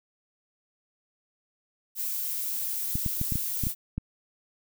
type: noise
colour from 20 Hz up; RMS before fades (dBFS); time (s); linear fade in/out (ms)
violet; -31; 1.95-3.75; 50
type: clicks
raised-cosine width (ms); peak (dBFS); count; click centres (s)
5; -17; 8; 2.955 / 3.062 / 3.214 / 3.322 / 3.356 / 3.637 / 3.669 / 3.98
effects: none